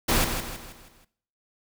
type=noise with echo; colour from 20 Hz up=pink; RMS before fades=-22 dBFS; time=0.08-0.25 s; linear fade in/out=10 ms; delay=160 ms; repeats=5; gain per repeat=-7 dB; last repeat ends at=1.05 s; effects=noise-tail reverb RT60 0.6 s tail -18 dB re dry